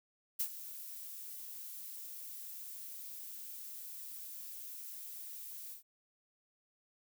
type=noise with ADSR envelope; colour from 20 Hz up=violet; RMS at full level=-33 dBFS; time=0.39-5.83 s; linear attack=13 ms; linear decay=76 ms; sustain=-14 dB; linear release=110 ms; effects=none